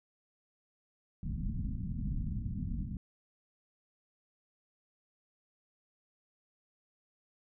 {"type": "low-pass noise", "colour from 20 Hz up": "pink", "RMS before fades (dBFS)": -36, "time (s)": [1.23, 2.97], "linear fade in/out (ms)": 2, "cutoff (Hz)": 240, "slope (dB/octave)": 48, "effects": []}